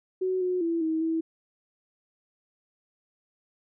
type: tone with pitch steps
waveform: sine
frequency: 372.4 / 363.9 / 333.8 / 319.3 / 324.8 Hz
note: F#4 / F#4 / E4 / D#4 / E4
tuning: +11 / -29 / +22 / +45 / -26 cents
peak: -24 dBFS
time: 0.21-1.21 s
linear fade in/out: 10 ms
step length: 200 ms
effects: none